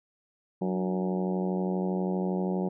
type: harmonic tone with a mistuned harmonic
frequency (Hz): 92.5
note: F#2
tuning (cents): 0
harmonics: 2 / 3 / 4 / 5 / 6 / 7 / 8 / 9 / 10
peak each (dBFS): -28 / -39 / -33 / -38 / -39 / -43 / -42 / -42 / -49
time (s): 0.61-2.69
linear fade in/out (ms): 10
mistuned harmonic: 3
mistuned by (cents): +100
effects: none